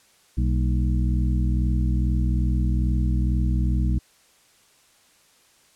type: harmonic tone with a mistuned harmonic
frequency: 62.4 Hz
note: B1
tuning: 19 cents sharp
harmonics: 1 / 2 / 3 / 4 / 5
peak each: -20 / -26 / -30 / -32 / -34 dBFS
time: 0.37-3.99 s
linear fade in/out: 10 ms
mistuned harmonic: 4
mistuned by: -150 cents
effects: white hiss -58 dBFS RMS until 5.75 s + low-pass 10000 Hz 12 dB/octave